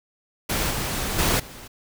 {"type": "noise with level steps", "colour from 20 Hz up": "pink", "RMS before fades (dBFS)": [-24, -27, -21, -41], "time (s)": [0.49, 1.68], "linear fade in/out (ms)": 10, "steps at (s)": [0.7, 1.18, 1.39], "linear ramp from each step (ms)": 10, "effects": []}